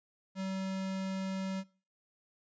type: tone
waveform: square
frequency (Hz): 190.9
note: G3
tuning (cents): -46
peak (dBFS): -35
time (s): 0.35-1.64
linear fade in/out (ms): 50
effects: noise-tail reverb RT60 0.4 s tail -22 dB re dry + resampled to 16000 Hz